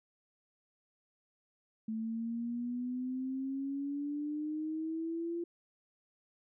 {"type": "exponential sweep", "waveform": "sine", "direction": "up", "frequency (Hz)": [219.3, 344], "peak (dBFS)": -34, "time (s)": [1.88, 5.44], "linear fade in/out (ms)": 5, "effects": []}